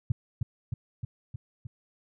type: tone with echo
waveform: sine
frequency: 116.54 Hz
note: A#2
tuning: in tune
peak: -20 dBFS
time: 0.1-0.12 s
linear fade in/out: 5 ms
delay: 310 ms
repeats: 5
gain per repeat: -3 dB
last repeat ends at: 1.67 s
effects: none